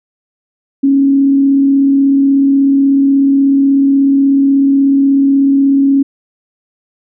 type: tone with frequency modulation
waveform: sine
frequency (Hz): 275.4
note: C#4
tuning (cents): -11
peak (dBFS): -6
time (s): 0.83-6.03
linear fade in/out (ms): 10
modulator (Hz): 36.4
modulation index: 0.2
effects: none